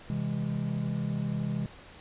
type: chord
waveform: triangle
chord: C augmented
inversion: none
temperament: just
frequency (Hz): 130.81 / 163.52 / 204.4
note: C3 / E3 / G#3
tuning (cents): 0 / -14 / -27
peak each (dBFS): -31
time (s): 0.1-1.66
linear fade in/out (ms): 0
effects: pink hiss -50 dBFS RMS until 2 s + resampled to 8000 Hz